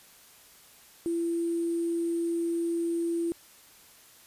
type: tone with sample-and-hold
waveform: sine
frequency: 337.2 Hz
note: E4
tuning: 39 cents sharp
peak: -26 dBFS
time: 1.06-3.32 s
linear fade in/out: 0 ms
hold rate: 8820 Hz
effects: white hiss -55 dBFS RMS until 4.26 s + resampled to 32000 Hz